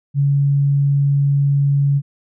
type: tone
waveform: sine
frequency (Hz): 140.9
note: C#3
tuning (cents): +29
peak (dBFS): -12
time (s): 0.14-2.02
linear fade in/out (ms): 50
effects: none

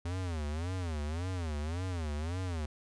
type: tone with vibrato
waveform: square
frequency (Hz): 82.8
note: E2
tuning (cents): +8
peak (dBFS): -34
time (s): 0.05-2.66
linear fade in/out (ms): 5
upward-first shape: sine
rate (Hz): 1.8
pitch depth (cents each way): 210
effects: resampled to 22050 Hz

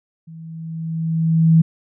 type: tone with level ramp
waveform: sine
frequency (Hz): 162.5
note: E3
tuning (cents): -24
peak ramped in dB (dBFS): -35 to -7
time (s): 0.27-1.62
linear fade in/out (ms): 10
effects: none

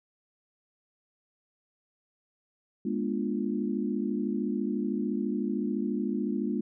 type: chord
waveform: sine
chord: G# diminished seventh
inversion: none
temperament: equal with one note detuned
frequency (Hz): 207.7 / 241.6 / 293.7 / 349.2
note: G#3 / B3 / D4 / F4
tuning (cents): 0 / -38 / 0 / 0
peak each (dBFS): -31 / -32 / -34 / -35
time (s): 2.85-6.61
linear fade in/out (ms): 5
effects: none

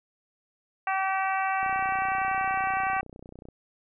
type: harmonic tone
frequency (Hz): 383.9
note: G4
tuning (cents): -36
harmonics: 2 / 3 / 4 / 5 / 6 / 7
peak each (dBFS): -27 / -31 / -33 / -35 / -37 / -38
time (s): 0.87-3.01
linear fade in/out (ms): 2
type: click train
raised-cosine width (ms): 2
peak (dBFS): -31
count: 58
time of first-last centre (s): 1.63-3.487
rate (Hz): 30.7
effects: none

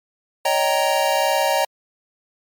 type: chord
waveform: square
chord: Eb dominant seventh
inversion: third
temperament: just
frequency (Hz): 560 / 622.3 / 777.8 / 933.4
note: Db5 / Eb5 / G5 / Bb5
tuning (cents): +18 / 0 / -14 / +2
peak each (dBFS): -23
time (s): 0.45-1.65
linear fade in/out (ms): 5
effects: MP3 96 kbps

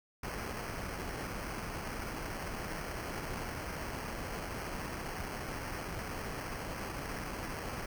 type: noise with sample-and-hold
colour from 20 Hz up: pink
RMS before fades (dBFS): -40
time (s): 0.23-7.86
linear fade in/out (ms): 5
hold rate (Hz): 3675
effects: none

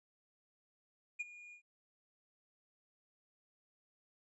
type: tone with ADSR envelope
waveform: triangle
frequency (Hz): 2433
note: D#7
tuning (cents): -39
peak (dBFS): -33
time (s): 1.19-1.62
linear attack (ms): 16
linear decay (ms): 26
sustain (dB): -17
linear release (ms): 93
effects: resampled to 22050 Hz

